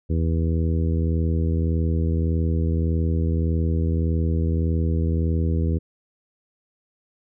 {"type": "harmonic tone", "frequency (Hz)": 81.7, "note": "E2", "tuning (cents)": -15, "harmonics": [1, 2, 3, 4, 5, 6], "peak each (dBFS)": [-20, -26, -30, -32, -34, -36], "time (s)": [0.09, 5.79], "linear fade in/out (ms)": 20, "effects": []}